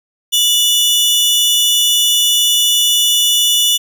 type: tone pair together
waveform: sawtooth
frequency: 2937 / 3489 Hz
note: F#7 / A7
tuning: -13 / -15 cents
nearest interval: minor third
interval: 298 cents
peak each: -10 dBFS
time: 0.32-3.78 s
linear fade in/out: 20 ms
effects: none